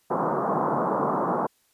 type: band-pass noise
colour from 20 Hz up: white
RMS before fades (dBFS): -25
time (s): 0.1-1.47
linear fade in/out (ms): 10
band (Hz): 140 to 1200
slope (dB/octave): 48
effects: white hiss -66 dBFS RMS until 1.73 s + resampled to 32000 Hz